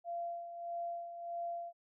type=tone with tremolo; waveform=sine; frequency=687 Hz; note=F5; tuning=29 cents flat; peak=-36 dBFS; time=0.04-1.73 s; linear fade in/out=50 ms; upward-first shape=sine; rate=1.6 Hz; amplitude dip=60%; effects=none